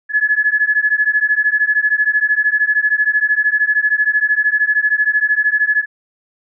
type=beating tone pair; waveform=sine; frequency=1700 / 1713 Hz; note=G#6 / A6; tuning=+40 / -47 cents; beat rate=13 Hz; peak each=-15 dBFS; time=0.09-5.86 s; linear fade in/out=50 ms; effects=none